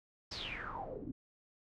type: noise with low-pass filter sweep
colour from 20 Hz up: pink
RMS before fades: -43 dBFS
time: 0.31-1.12 s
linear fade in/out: 10 ms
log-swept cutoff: 5300 to 250 Hz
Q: 9.8
effects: none